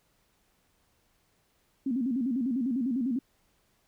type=tone with vibrato; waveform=sine; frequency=251.1 Hz; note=B3; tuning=29 cents sharp; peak=-26 dBFS; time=1.86-3.19 s; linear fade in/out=5 ms; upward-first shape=square; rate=10 Hz; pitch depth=130 cents each way; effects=pink hiss -70 dBFS RMS until 3.87 s